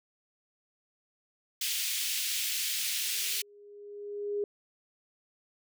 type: high-pass noise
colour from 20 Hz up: pink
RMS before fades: -32 dBFS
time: 1.61-3.42 s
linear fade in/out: 5 ms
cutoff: 2500 Hz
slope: 24 dB/octave
type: tone with exponential growth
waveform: sine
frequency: 410 Hz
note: G#4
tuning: 22 cents flat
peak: -27 dBFS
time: 3.01-4.44 s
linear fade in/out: 2 ms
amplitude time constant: 310 ms
effects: none